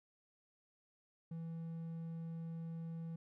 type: tone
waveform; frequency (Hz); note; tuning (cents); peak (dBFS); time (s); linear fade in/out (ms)
triangle; 164.81; E3; 0; -40; 1.31-3.16; 5
effects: none